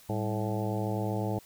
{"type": "harmonic tone with a mistuned harmonic", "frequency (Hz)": 107.9, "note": "A2", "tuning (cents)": -33, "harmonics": [1, 2, 3, 4, 5, 6, 7, 8], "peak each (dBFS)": [-32, -35, -37, -38, -39, -40, -40, -41], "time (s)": [0.09, 1.39], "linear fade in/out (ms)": 5, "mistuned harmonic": 2, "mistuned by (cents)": -130, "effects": ["white hiss -56 dBFS RMS until 1.45 s"]}